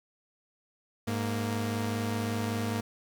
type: tone pair together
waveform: sawtooth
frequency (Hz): 103.83 / 232.8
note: G#2 / A#3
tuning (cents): 0 / -2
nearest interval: octave + major second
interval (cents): 1398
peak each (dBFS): -28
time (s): 1.07-2.81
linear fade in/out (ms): 10
effects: 9-bit